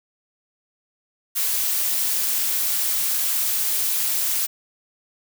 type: noise with amplitude modulation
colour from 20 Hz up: blue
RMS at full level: -20 dBFS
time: 1.35-4.47 s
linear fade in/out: 20 ms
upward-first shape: sine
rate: 284 Hz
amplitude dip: 50%
effects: none